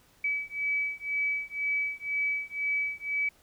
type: beating tone pair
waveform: sine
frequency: 2288 / 2290 Hz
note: D7 / D7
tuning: -46 / -44 cents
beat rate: 2 Hz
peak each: -31 dBFS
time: 0.24-3.29 s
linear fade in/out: 5 ms
effects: pink hiss -62 dBFS RMS until 3.42 s